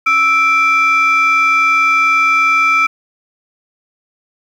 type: tone pair together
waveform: sine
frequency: 1315.5 / 2347 Hz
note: E6 / D7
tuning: -4 / -2 cents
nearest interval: minor seventh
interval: 1002 cents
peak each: -10 dBFS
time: 0.06-2.87 s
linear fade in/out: 10 ms
effects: tanh soft clip ceiling -5 dBFS + 7-bit